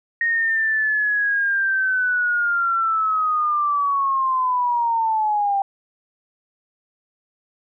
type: linear sweep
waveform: sine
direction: down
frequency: 1864.7 to 783 Hz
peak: -17 dBFS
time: 0.21-5.62 s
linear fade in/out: 2 ms
effects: none